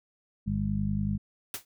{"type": "harmonic tone", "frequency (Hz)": 50.6, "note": "G#1", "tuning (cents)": -44, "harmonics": [1, 2, 3, 4], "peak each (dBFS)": [-35, -32, -34, -29], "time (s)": [0.46, 1.18], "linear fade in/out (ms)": 20}
{"type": "noise with exponential decay", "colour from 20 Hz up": "white", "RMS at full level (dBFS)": -30, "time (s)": [1.54, 1.65], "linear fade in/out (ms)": 2, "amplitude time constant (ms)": 23}
{"effects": []}